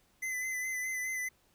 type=tone with vibrato; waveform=square; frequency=2028 Hz; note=B6; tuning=45 cents sharp; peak=-34 dBFS; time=0.22-1.29 s; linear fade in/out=10 ms; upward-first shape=sine; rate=4.8 Hz; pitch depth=31 cents each way; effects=pink hiss -69 dBFS RMS until 1.54 s